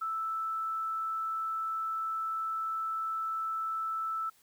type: tone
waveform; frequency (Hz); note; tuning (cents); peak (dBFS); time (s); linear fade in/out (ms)
sine; 1318.5; E6; 0; -31; 0.01-4.3; 10
effects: white hiss -65 dBFS RMS until 4.42 s